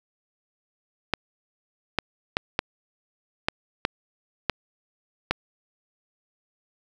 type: clicks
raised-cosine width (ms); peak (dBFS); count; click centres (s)
0.3; -5; 8; 1.137 / 1.987 / 2.369 / 2.591 / 3.485 / 3.851 / 4.497 / 5.31
effects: 7-bit